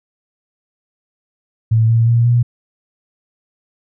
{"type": "tone with pitch steps", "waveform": "sine", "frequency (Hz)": [112.2, 114.82, 117.51, 120.25], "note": ["A2", "A#2", "A#2", "B2"], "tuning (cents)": [34, -26, 14, -46], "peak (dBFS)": -9, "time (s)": [1.71, 2.43], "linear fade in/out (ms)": 10, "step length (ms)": 180, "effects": []}